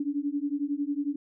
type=beating tone pair; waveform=sine; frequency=281.9 / 292.9 Hz; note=C#4 / D4; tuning=+29 / -5 cents; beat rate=11 Hz; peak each=-30 dBFS; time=0-1.16 s; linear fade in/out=5 ms; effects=none